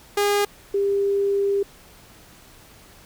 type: tone pair in turn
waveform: sawtooth / sine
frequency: 408.2 / 398.9 Hz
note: G#4 / G4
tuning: -30 / +30 cents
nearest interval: unison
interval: 40 cents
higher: first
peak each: -14 / -18 dBFS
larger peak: first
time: 0.17-0.45 / 0.74-1.63 s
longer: second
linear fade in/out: 5 ms
effects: pink hiss -49 dBFS RMS until 3.05 s